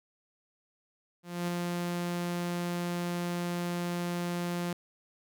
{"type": "tone with ADSR envelope", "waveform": "sawtooth", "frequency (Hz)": 174.61, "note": "F3", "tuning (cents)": 0, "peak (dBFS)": -25, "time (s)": [1.23, 4.73], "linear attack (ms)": 250, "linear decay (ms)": 4, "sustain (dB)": -2, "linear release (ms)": 3, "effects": []}